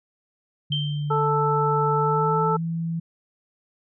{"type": "tone with pitch glide", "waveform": "sine", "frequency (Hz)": [146.83, 165.77], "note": ["D3", "E3"], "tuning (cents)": [0, 10], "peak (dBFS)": -24, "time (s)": [0.7, 3], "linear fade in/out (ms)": 10, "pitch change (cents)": 210, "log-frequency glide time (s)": [1.94, 2.63]}
{"type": "tone with exponential decay", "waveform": "sine", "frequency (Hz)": 3133, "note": "G7", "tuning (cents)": -2, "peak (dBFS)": -22, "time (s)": [0.72, 1.28], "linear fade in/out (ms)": 2, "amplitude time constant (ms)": 120}
{"type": "harmonic tone", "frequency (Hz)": 440, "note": "A4", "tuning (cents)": 0, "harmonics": [1, 2, 3], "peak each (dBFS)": [-24, -24, -24], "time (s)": [1.1, 2.57], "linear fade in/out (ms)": 10}
{"effects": []}